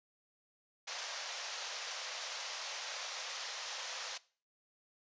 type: band-pass noise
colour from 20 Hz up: white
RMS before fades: -43 dBFS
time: 0.87-4.18 s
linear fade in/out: 10 ms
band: 500 to 6500 Hz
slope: 48 dB/octave
effects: noise-tail reverb RT60 0.4 s tail -20 dB re dry + resampled to 16000 Hz